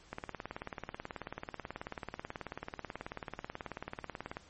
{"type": "click train", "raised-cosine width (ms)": 0.5, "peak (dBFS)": -24, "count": 79, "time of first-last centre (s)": [0.13, 4.369], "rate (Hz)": 18.4, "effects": ["pink hiss -60 dBFS RMS until 4.49 s", "MP3 32 kbps"]}